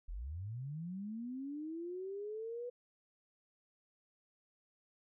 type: linear sweep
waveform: sine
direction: up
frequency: 35.7 to 493.9 Hz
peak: -40 dBFS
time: 0.08-2.7 s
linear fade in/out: 10 ms
effects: none